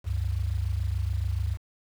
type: tone pair together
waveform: sine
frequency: 69 / 95.99 Hz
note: C#2 / G2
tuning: -7 / -36 cents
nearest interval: tritone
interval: 571 cents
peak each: -28 dBFS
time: 0.04-1.58 s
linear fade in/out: 50 ms
effects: 8-bit